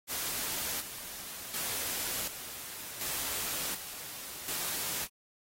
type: noise with tremolo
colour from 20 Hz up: white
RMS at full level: -35 dBFS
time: 0.07-5.08 s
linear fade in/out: 50 ms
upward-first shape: square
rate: 0.68 Hz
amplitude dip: 60%
effects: AAC 48 kbps